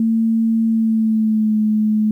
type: tone with pitch glide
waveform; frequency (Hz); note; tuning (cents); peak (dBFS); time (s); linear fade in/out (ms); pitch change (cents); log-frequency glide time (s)
sine; 225.4 to 214.6; A3 to A3; +42 to -43; -13; 0-2.11; 2; -85; 0.67-1.57
effects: 9-bit